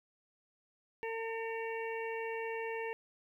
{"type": "harmonic tone with a mistuned harmonic", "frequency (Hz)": 452.4, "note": "A4", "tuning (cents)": 48, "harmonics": [1, 2, 4, 5, 6], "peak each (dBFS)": [-38, -43, -45, -47, -48], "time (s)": [1.03, 2.93], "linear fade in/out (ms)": 0, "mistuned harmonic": 6, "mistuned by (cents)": 20, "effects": ["12-bit"]}